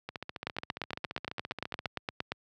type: two click trains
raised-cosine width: 0.3 ms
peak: -21 / -16 dBFS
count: 27 / 17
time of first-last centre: 0.09-1.859 / 0.47-2.32 s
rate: 14.7 / 8.65 Hz
effects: high-pass 80 Hz 12 dB/octave